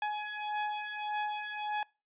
sawtooth beating tone pair, 840 / 841.7 Hz, G#5 / G#5, +19 / +23 cents, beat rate 1.7 Hz, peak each -33 / -32 dBFS, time 0.02-1.83 s, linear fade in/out 2 ms, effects noise-tail reverb RT60 0.3 s tail -24 dB re dry + resampled to 8000 Hz

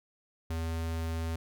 square tone, 81.9 Hz, E2, 11 cents flat, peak -32 dBFS, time 0.5-1.36 s, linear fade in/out 5 ms, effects none

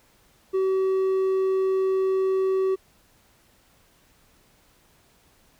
sine tone with hard clipping, 380.7 Hz, F#4, 49 cents sharp, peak -21 dBFS, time 0.53-2.76 s, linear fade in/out 20 ms, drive 3 dB, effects pink hiss -60 dBFS RMS until 5.59 s

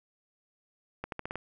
accelerating click train, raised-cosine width 0.5 ms, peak -20 dBFS, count 6, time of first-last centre 1.04-1.356 s, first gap 82 ms, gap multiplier 0.87, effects none

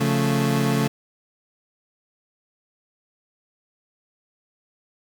30% pulse chord, Db augmented, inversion none, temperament equal, 138.59 / 174.61 / 220 Hz, Db3 / F3 / A3, 0 / 0 / 0 cents, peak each -19 / -25 / -20 dBFS, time 0-0.88 s, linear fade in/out 10 ms, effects 8-bit

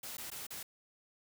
white noise with dropouts, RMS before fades -44 dBFS, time 0.03-0.63 s, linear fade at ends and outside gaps 5 ms, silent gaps 0.17-0.18 / 0.303-0.315 / 0.468-0.505 s, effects none

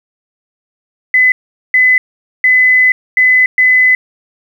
sine tone bursts at uneven times, 2015 Hz, B6, 34 cents sharp, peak -5 dBFS, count 5, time 1.14-1.32 / 1.74-1.98 / 2.44-2.92 / 3.17-3.46 / 3.58-3.95 s, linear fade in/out 2 ms, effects 7-bit

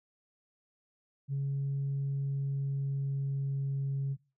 sine tone with pitch glide, 138.59 to 137.47 Hz, C#3 to C#3, 0 to -14 cents, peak -28 dBFS, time 1.28-4.17 s, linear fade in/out 50 ms, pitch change -14 cents, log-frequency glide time 1.92-3.86 s, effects noise-tail reverb RT60 0.3 s tail -21 dB re dry + tanh soft clip ceiling -27 dBFS

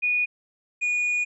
sine / triangle tone pair in turn, 2461 / 2452 Hz, D#7 / D#7, -20 / -26 cents, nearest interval unison, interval 6 cents, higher first, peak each -20 dBFS, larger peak neither, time 0.02-0.26 / 0.81-1.25 s, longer second, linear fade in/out 20 ms, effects resampled to 24000 Hz

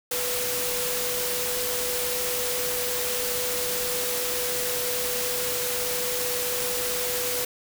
sine tone in noise, 493.9 Hz, B4, in tune, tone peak -31 dBFS, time 0.11-7.45 s, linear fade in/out 5 ms, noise white, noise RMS -28 dBFS, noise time 0.11-7.45 s, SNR -6 dB, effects none

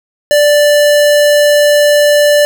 square tone, 587.3 Hz, D5, in tune, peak -6 dBFS, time 0.31-2.45 s, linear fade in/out 0 ms, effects none

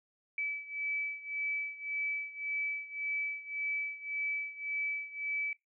sine beating tone pair, 2300 / 2301.8 Hz, D7 / D7, -37 / -35 cents, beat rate 1.8 Hz, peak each -36 / -39 dBFS, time 0.38-5.53 s, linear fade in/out 2 ms, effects noise-tail reverb RT60 0.2 s tail -21 dB re dry

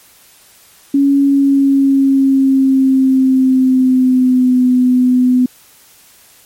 sine tone with pitch glide, 278.9 to 251.4 Hz, C#4 to B3, +11 to +31 cents, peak -7 dBFS, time 0.94-5.46 s, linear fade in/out 5 ms, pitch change -180 cents, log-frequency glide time 1.22-4.65 s, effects white hiss -45 dBFS RMS until 6.45 s + MP3 64 kbps

